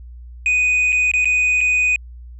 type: tone with dropouts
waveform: triangle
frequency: 2489 Hz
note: D#7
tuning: in tune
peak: -12 dBFS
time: 0.46-1.96 s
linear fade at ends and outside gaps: 1 ms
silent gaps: 0.922-0.927 / 1.115-1.137 / 1.246-1.255 / 1.607-1.612 s
effects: added 60 Hz sine -34 dBFS peak until 2.39 s + resampled to 24000 Hz